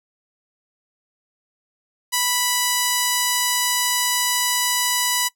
5% pulse tone, 986 Hz, B5, 3 cents flat, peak -6 dBFS, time 2.12-5.29 s, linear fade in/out 20 ms, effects noise-tail reverb RT60 0.1 s tail -20 dB re dry

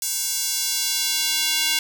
square tone with high-pass filter sweep, 310.6 Hz, D#4, 3 cents flat, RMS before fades -23 dBFS, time 0.02-1.79 s, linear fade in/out 2 ms, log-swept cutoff 6800 to 2900 Hz, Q 1.2, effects none

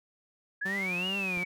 sine exponential two-way sweep, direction up then down, 1644 to 2900 to 2243 Hz, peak -30 dBFS, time 0.61-1.45 s, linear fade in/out 10 ms, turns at 1.07 s
sawtooth tone with vibrato, 187.3 Hz, F#3, 21 cents sharp, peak -31 dBFS, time 0.65-1.44 s, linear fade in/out 10 ms, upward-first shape triangle, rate 2.4 Hz, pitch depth 120 cents each way
click, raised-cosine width 3 ms, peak -34 dBFS, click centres 1.373 s
effects none

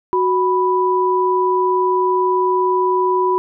sine tone pair together, 370 / 987.8 Hz, F#4 / B5, 0 / 0 cents, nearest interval octave + perfect fourth, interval 1700 cents, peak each -16 dBFS, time 0.13-3.38 s, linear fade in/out 0 ms, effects none

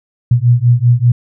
sine beating tone pair, 118.5 / 123.6 Hz, A#2 / B2, +29 / +2 cents, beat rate 5.1 Hz, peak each -10 dBFS, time 0.31-1.12 s, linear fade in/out 5 ms, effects none

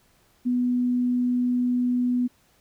sine tone, 246.9 Hz, B3, in tune, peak -20 dBFS, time 0.45-2.28 s, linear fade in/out 20 ms, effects pink hiss -62 dBFS RMS until 2.6 s

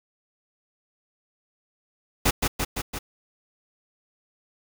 pink noise with echo, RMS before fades -20 dBFS, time 2.25-2.31 s, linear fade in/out 10 ms, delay 170 ms, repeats 4, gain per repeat -3 dB, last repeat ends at 2.99 s, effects none

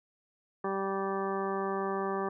harmonic tone, 194.6 Hz, G3, 12 cents flat, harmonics 1 / 2 / 3 / 4 / 5 / 6 / 8 / 9, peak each -38 / -33 / -41 / -38 / -41 / -37 / -48 / -47 dBFS, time 0.64-2.29 s, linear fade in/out 5 ms, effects none

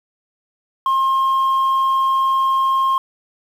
sine tone, 1067 Hz, C6, 34 cents sharp, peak -11 dBFS, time 0.86-2.98 s, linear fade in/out 2 ms, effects tanh soft clip ceiling -13 dBFS + 7-bit

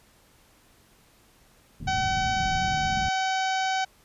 white low-pass noise, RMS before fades -33 dBFS, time 1.8-3.09 s, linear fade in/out 5 ms, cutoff 190 Hz, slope 24 dB/octave
harmonic tone, 760 Hz, F#5, 46 cents sharp, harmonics 1 / 2 / 3 / 4 / 5 / 6 / 7 / 8 / 9, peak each -25 / -31 / -35 / -37 / -39 / -41 / -42 / -43 / -44 dBFS, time 1.87-3.85 s, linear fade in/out 10 ms
effects pink hiss -59 dBFS RMS until 4.04 s + resampled to 32000 Hz

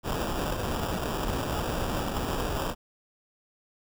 pink noise with sample-and-hold, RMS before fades -30 dBFS, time 0.03-2.75 s, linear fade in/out 50 ms, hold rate 2100 Hz, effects none

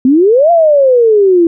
sine exponential two-way sweep, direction up then down, 246.9 to 698.5 to 329 Hz, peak -4 dBFS, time 0.05-1.47 s, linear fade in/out 2 ms, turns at 0.51 s, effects none

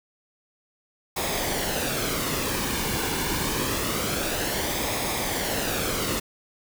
pink noise with flanger, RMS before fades -27 dBFS, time 1.16-6.2 s, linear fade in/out 10 ms, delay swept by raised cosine 0.68 to 1.58 ms, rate 0.26 Hz, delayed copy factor -0.5, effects none

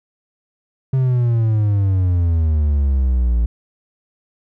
triangle exponential sweep, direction down, 133.8 to 56.5 Hz, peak -11 dBFS, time 0.93-3.46 s, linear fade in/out 5 ms, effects none

